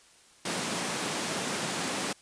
pink high-pass noise, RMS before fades -32 dBFS, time 0.45-2.13 s, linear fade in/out 5 ms, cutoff 160 Hz, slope 24 dB/octave, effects white hiss -58 dBFS RMS until 2.21 s + resampled to 22050 Hz

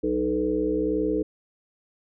harmonic tone with a mistuned harmonic, 61.74 Hz, B1, in tune, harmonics 1 / 3 / 5 / 7 / 8, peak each -36 / -36 / -25 / -26 / -30 dBFS, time 0.03-1.23 s, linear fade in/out 10 ms, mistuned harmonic 3, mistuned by +18 cents, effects none

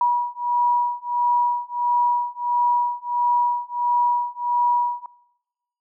sine beating tone pair, 966 / 967.5 Hz, B5 / B5, -39 / -36 cents, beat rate 1.5 Hz, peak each -21 dBFS, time 0.01-5.06 s, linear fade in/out 2 ms, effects noise-tail reverb RT60 1.0 s tail -24 dB re dry

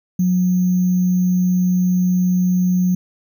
sine tone with sample-and-hold, 181.5 Hz, F#3, 33 cents flat, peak -13 dBFS, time 0.19-2.95 s, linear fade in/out 5 ms, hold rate 6300 Hz, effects none

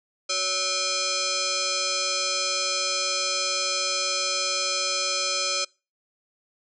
sine tone with frequency modulation, 563 Hz, C#5, 27 cents sharp, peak -23 dBFS, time 0.29-5.65 s, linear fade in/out 10 ms, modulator 933 Hz, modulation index 6.7, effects noise-tail reverb RT60 0.3 s tail -25 dB re dry

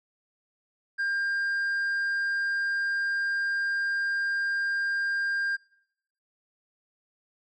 sine tone with tanh clipping, 1600 Hz, G6, 35 cents sharp, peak -26 dBFS, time 0.98-5.57 s, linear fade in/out 20 ms, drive 3 dB, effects noise-tail reverb RT60 0.8 s tail -23 dB re dry

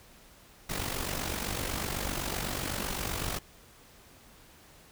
pink noise with amplitude modulation, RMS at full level -31 dBFS, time 0.69-3.39 s, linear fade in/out 10 ms, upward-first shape sine, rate 47.9 Hz, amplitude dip 65%, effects pink hiss -56 dBFS RMS until 4.91 s

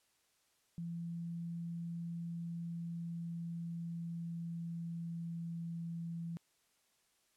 sine tone with pitch glide, 169.2 to 167.74 Hz, E3 to E3, +45 to +30 cents, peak -39 dBFS, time 0.78-6.37 s, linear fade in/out 0 ms, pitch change -15 cents, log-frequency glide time 2.22-5.68 s, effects white hiss -75 dBFS RMS until 7.36 s + low-pass 11000 Hz 12 dB/octave

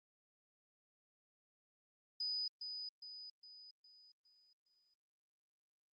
sine tone with echo, 4978 Hz, D#8, in tune, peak -37 dBFS, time 2.2-2.48 s, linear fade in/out 5 ms, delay 410 ms, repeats 6, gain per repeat -6 dB, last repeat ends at 4.94 s, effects Opus 24 kbps

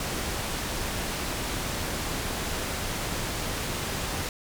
pink low-pass noise, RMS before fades -31 dBFS, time 0-4.29 s, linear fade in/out 2 ms, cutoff 12000 Hz, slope 12 dB/octave, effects none

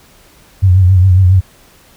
sine tone with vibrato, 92.7 Hz, F#2, 4 cents sharp, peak -4 dBFS, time 0.62-1.41 s, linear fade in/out 20 ms, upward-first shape triangle, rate 7.3 Hz, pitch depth 85 cents each way, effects pink hiss -45 dBFS RMS until 1.96 s

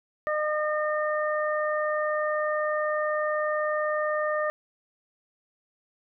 harmonic tone, 608 Hz, D#5, 40 cents flat, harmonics 1 / 2 / 3, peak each -26 / -30 / -32 dBFS, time 0.27-4.5 s, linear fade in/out 0 ms, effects none

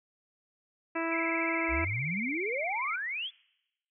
harmonic tone, 329.6 Hz, E4, in tune, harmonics 1 / 2 / 3 / 4 / 5 / 6 / 7 / 8, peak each -33 / -36 / -38 / -39 / -40 / -41 / -41 / -42 dBFS, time 0.95-1.85 s, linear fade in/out 10 ms
sine tone with vibrato, 2217 Hz, C#7, in tune, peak -32 dBFS, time 1.11-2.96 s, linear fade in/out 5 ms, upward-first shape sine, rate 17 Hz, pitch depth 110 cents each way
sine exponential sweep, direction up, 57.9 to 3520 Hz, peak -32 dBFS, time 1.68-3.31 s, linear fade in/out 50 ms
effects noise-tail reverb RT60 0.9 s tail -24 dB re dry

